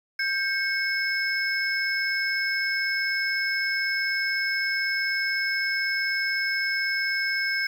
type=tone cluster; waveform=sine; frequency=1581 / 2192 / 5220 Hz; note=G6 / C#7 / E8; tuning=+14 / -20 / -18 cents; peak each=-26 / -28 / -31 dBFS; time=0.19-7.67 s; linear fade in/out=5 ms; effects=8-bit